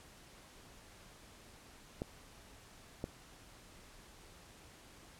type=clicks; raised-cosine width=2 ms; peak=-24 dBFS; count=2; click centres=2.019 / 3.041 s; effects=pink hiss -58 dBFS RMS until 5.19 s + low-pass 11000 Hz 12 dB/octave